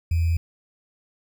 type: tone with sample-and-hold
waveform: sine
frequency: 83.3 Hz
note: E2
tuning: 19 cents sharp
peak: -18 dBFS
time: 0.11-0.37 s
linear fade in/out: 5 ms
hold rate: 2450 Hz
effects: none